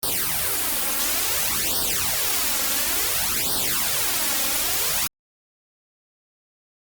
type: noise with flanger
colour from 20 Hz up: white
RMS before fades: -23 dBFS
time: 0.03-5.07 s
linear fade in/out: 0 ms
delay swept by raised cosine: 0.21 to 3.71 ms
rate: 0.57 Hz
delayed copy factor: +0.95
effects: Opus 32 kbps